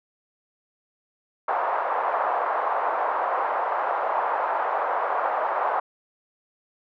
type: band-pass noise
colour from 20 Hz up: white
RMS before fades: -25 dBFS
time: 1.48-5.8 s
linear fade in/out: 5 ms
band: 600 to 1100 Hz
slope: 24 dB/octave
effects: none